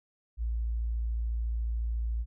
sine tone, 57 Hz, A#1, 38 cents flat, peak -28 dBFS, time 0.37-2.26 s, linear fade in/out 50 ms, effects none

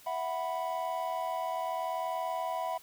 triangle chord, E suspended second, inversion none, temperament equal, 659.3 / 740 / 987.8 Hz, E5 / F#5 / B5, 0 / 0 / 0 cents, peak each -34 dBFS, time 0.06-2.78 s, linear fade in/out 10 ms, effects white hiss -56 dBFS RMS until 2.82 s

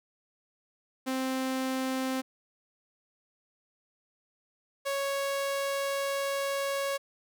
sawtooth tone pair in turn, 261.6 / 554.3 Hz, C4 / C#5, 0 / 0 cents, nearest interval octave + minor second, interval 1300 cents, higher second, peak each -25 dBFS, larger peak neither, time 1.06-2.22 / 4.85-6.98 s, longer second, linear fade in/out 20 ms, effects none

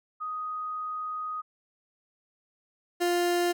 sine / 30% pulse tone pair in turn, 1248 / 350.2 Hz, D#6 / F4, +5 / +5 cents, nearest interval octave + minor seventh, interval 2200 cents, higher first, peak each -31 / -21 dBFS, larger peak second, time 0.2-1.42 / 3-3.53 s, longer first, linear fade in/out 20 ms, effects none

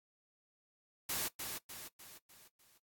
white noise with echo, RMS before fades -37 dBFS, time 1.09-1.28 s, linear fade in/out 5 ms, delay 300 ms, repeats 5, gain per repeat -6 dB, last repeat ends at 2.78 s, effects noise-tail reverb RT60 0.1 s tail -17 dB re dry + AAC 64 kbps

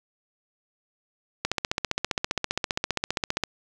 click train, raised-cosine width 0.2 ms, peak -7 dBFS, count 31, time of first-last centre 1.45-3.437 s, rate 15.1 Hz, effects none

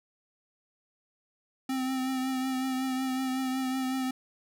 square tone with vibrato, 260.8 Hz, C4, 5 cents flat, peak -29 dBFS, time 1.69-4.11 s, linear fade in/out 5 ms, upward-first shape triangle, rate 5.4 Hz, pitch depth 30 cents each way, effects none

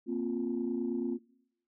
sine chord, Bb suspended second, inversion none, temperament just, 233.1 / 262.2 / 349.6 Hz, Bb3 / C4 / F4, 0 / +4 / +2 cents, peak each -34 dBFS, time 0.06-1.19 s, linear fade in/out 50 ms, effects noise-tail reverb RT60 0.8 s tail -23 dB re dry + tanh soft clip ceiling -23 dBFS

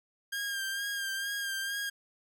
sawtooth tone with vibrato, 1606 Hz, G6, 41 cents sharp, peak -29 dBFS, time 0.32-1.9 s, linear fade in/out 10 ms, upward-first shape sine, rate 2.2 Hz, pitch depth 34 cents each way, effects none

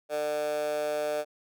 15% pulse tone with high-pass filter, 150 Hz, D3, 37 cents sharp, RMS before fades -30 dBFS, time 0.09-1.25 s, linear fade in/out 50 ms, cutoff 570 Hz, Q 4.3, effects none

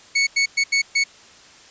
sawtooth tone bursts at uneven times, 2217 Hz, C#7, in tune, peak -12 dBFS, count 5, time 0.15-0.27 / 0.36-0.46 / 0.57-0.64 / 0.72-0.82 / 0.95-1.04 s, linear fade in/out 10 ms, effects white hiss -47 dBFS RMS until 1.7 s + resampled to 16000 Hz

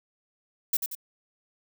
violet noise with echo, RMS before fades -24 dBFS, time 0.73-0.77 s, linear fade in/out 5 ms, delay 91 ms, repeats 2, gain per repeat -6 dB, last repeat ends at 0.952 s, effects none

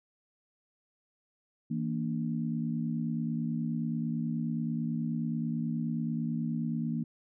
sine tone cluster, 162.4 / 231.7 / 290.3 Hz, E3 / A#3 / D4, -26 / -10 / -20 cents, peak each -33 / -32 / -40 dBFS, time 1.7-7.04 s, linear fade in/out 10 ms, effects none

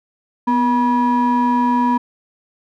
triangle ring-modulated tone, 360.9 Hz, F#4, 43 cents flat, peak -8 dBFS, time 0.47-1.98 s, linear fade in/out 10 ms, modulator 608 Hz, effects none

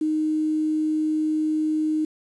sine tone with quantisation, 310 Hz, D#4, 6 cents flat, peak -20 dBFS, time 0.01-2.05 s, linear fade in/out 5 ms, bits 8, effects resampled to 24000 Hz

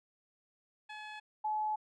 15% pulse / sine tone pair in turn, 852 / 856 Hz, G#5 / A5, +44 / -48 cents, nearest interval unison, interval 8 cents, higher second, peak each -37 / -31 dBFS, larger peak second, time 0.89-1.2 / 1.44-1.76 s, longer second, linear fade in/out 10 ms, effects low-pass 4000 Hz 12 dB/octave

